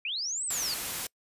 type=linear two-way sweep; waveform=sine; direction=up then down; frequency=2334 to 8380 to 4252 Hz; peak=-30 dBFS; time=0.05-0.74 s; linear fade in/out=2 ms; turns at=0.45 s
type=noise; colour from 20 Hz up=white; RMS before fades=-34 dBFS; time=0.5-1.07 s; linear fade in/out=5 ms
effects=noise-tail reverb RT60 0.1 s tail -26 dB re dry + resampled to 32000 Hz